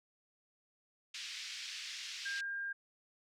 white band-pass noise, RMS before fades -45 dBFS, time 1.14-2.41 s, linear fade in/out 5 ms, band 1900 to 5400 Hz, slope 24 dB/octave
sine tone, 1604 Hz, G6, 39 cents sharp, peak -37 dBFS, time 2.25-2.73 s, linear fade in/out 10 ms
effects none

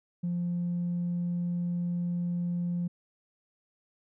triangle tone with tanh clipping, 174.61 Hz, F3, in tune, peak -28 dBFS, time 0.23-2.88 s, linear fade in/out 10 ms, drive 5 dB, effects none

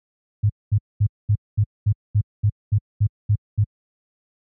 sine tone bursts, 104 Hz, G#2, 3 cents sharp, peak -13 dBFS, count 12, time 0.43-3.642 s, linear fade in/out 10 ms, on 66 ms, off 220 ms, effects high-pass 60 Hz 12 dB/octave

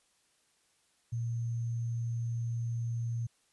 sine tone with sample-and-hold, 116.54 Hz, A#2, in tune, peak -31 dBFS, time 1.12-3.27 s, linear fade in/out 10 ms, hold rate 6300 Hz, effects white hiss -71 dBFS RMS until 3.52 s + resampled to 24000 Hz

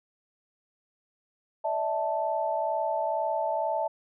sine chord, D suspended second, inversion none, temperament equal with one note detuned, 587.3 / 649.4 / 880 Hz, D5 / E5 / A5, 0 / -26 / 0 cents, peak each -33 / -29 / -29 dBFS, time 1.64-3.88 s, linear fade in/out 10 ms, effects none

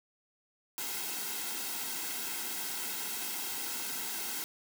white noise with comb filter, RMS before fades -37 dBFS, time 0.78-4.44 s, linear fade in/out 0 ms, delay 1.7 ms, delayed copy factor -0.65, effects high-pass 200 Hz 12 dB/octave

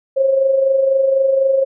sine tone with amplitude modulation, 538 Hz, C5, 48 cents sharp, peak -9 dBFS, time 0.16-1.65 s, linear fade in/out 20 ms, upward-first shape sine, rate 24 Hz, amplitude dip 50%, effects none

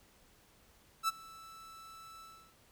45% pulse tone with ADSR envelope, 1318.5 Hz, E6, in tune, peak -27 dBFS, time 1.03-2.55 s, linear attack 52 ms, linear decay 24 ms, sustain -23 dB, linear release 330 ms, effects pink hiss -65 dBFS RMS until 2.71 s

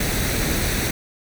pink noise with comb filter, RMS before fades -22 dBFS, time 0-0.91 s, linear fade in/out 5 ms, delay 0.49 ms, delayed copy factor +0.5, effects none

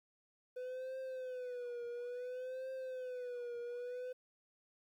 triangle tone with vibrato, 500 Hz, B4, 21 cents sharp, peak -39 dBFS, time 0.56-4.13 s, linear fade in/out 10 ms, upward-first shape triangle, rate 0.58 Hz, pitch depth 89 cents each way, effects 12-bit

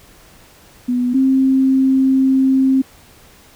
sine tone pair in turn, 246.9 / 265.2 Hz, B3 / C4, 0 / +23 cents, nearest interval minor second, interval 123 cents, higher second, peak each -14 / -10 dBFS, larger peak second, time 0.88-1.14 / 1.14-2.82 s, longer second, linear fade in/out 10 ms, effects pink hiss -46 dBFS RMS until 3.55 s

